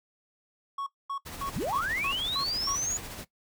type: tone bursts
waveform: triangle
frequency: 1108.7 Hz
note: C#6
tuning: in tune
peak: -29 dBFS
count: 7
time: 0.78-2.755 s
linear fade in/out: 5 ms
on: 85 ms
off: 230 ms
type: noise with tremolo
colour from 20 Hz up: pink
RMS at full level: -39 dBFS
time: 1.25-3.25 s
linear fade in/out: 20 ms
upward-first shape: sine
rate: 14 Hz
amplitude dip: 40%
type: linear sweep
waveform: sine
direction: up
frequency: 106.8 to 6910 Hz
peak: -28 dBFS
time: 1.56-2.97 s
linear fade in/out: 0 ms
effects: noise-tail reverb RT60 0.1 s tail -17 dB re dry